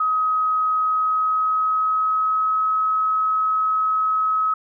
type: tone with pitch glide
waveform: sine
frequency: 1266 to 1280 Hz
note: D#6 to D#6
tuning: +30 to +49 cents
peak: -17 dBFS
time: 0-4.54 s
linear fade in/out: 5 ms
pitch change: +19 cents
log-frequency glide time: 0.75-2.61 s
effects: none